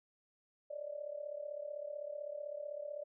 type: tone with amplitude modulation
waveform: sine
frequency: 587.3 Hz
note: D5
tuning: in tune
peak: -37 dBFS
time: 0.7-3.04 s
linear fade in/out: 10 ms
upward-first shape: sine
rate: 35.8 Hz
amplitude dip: 80%
effects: none